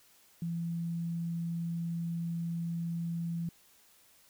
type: tone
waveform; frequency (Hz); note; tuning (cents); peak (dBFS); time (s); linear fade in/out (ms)
sine; 168.5; E3; +38; -32; 0.42-3.49; 2
effects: white hiss -63 dBFS RMS until 4.29 s